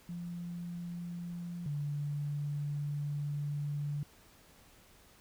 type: tone pair in turn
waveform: sine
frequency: 173.1 / 145.56 Hz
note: F3 / D3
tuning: -15 / -15 cents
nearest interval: minor third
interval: 300 cents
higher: first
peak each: -38 / -33 dBFS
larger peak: second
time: 0.09-1.66 / 1.66-4.03 s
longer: second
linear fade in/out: 2 ms
effects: pink hiss -61 dBFS RMS until 5.2 s

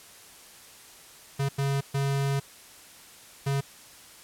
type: tone bursts at uneven times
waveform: square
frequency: 138.59 Hz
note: C#3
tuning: in tune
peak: -25 dBFS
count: 4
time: 1.39-1.49 / 1.58-1.81 / 1.94-2.4 / 3.46-3.61 s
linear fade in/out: 10 ms
effects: white hiss -50 dBFS RMS until 4.23 s + low-pass 12000 Hz 12 dB/octave

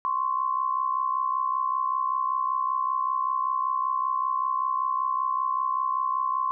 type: tone pair together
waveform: sine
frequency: 1043.5 / 1108.7 Hz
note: C6 / C#6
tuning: -5 / 0 cents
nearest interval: minor second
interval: 105 cents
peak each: -25 / -28 dBFS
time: 0.05-6.51 s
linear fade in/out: 0 ms
effects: none

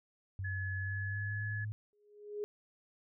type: tone with pitch glide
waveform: sine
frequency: 95.9 to 106.41 Hz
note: G2 to G#2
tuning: -37 to +43 cents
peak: -36 dBFS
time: 0.39-1.72 s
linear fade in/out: 0 ms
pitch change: +180 cents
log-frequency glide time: 0.76-1.46 s
type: tone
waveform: sine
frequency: 1704 Hz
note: G#6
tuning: 44 cents sharp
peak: -39 dBFS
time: 0.44-1.65 s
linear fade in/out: 10 ms
type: tone with exponential growth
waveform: sine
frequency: 415.3 Hz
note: G#4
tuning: in tune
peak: -33 dBFS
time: 1.93-2.44 s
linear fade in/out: 0 ms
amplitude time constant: 110 ms
effects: none

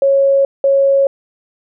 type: tone pair in turn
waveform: sine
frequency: 550 / 550 Hz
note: C#5 / C#5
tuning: -14 / -14 cents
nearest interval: unison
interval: 0 cents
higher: neither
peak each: -8 dBFS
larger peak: neither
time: 0.02-0.45 / 0.64-1.07 s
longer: neither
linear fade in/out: 2 ms
effects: none

